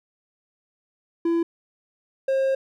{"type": "tone pair in turn", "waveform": "triangle", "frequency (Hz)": [335.8, 535.4], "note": ["E4", "C5"], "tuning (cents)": [32, 40], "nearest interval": "minor sixth", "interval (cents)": 808, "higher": "second", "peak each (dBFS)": -17, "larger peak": "neither", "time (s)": [[1.25, 1.43], [2.28, 2.55]], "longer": "second", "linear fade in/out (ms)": 5, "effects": []}